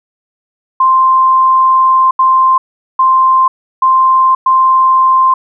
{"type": "tone bursts at uneven times", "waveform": "sine", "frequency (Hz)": 1046.5, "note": "C6", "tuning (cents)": 0, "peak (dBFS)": -5, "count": 5, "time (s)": [[0.8, 2.11], [2.19, 2.58], [2.99, 3.48], [3.82, 4.35], [4.46, 5.34]], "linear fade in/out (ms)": 5, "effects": []}